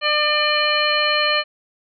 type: harmonic tone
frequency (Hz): 599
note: D5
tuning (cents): +34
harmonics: 1 / 2 / 3 / 4 / 5 / 7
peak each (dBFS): -23 / -23 / -23 / -23 / -23 / -23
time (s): 0.01-1.44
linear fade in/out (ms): 50
effects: none